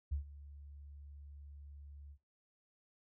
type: tone with ADSR envelope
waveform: sine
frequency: 71.6 Hz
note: D2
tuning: 43 cents flat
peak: -32 dBFS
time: 0.11-2.18 s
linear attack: 15 ms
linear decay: 110 ms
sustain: -18 dB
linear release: 69 ms
effects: noise-tail reverb RT60 0.3 s tail -24 dB re dry